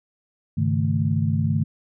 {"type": "tone cluster", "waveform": "sine", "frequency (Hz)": [101.5, 136.7, 154.8, 219], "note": ["G#2", "C#3", "D#3", "A3"], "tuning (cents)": [-39, -24, -9, -8], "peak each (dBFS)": [-23, -26, -23, -26], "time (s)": [0.57, 1.64], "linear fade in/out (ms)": 10, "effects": []}